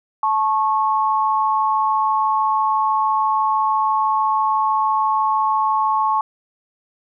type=tone pair together; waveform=sine; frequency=870 / 1096.1 Hz; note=A5 / C#6; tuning=-20 / -20 cents; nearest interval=major third; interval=400 cents; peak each=-18 dBFS; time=0.23-6.21 s; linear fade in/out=2 ms; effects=none